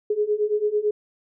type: beating tone pair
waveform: sine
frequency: 414.9 / 423.9 Hz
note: G#4 / G#4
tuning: -2 / +35 cents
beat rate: 9 Hz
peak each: -24 / -22 dBFS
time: 0.1-0.91 s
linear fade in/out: 5 ms
effects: none